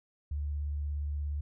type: tone with vibrato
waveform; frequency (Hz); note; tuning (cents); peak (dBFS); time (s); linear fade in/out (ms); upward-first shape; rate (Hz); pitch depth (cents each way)
sine; 73; D2; -10; -31; 0.31-1.41; 5; sine; 17; 20
effects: none